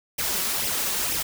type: noise with flanger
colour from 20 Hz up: white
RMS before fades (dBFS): -26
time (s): 0.18-1.23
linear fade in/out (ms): 10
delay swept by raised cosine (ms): 0.34 to 5.44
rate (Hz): 2.1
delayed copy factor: +0.6
effects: none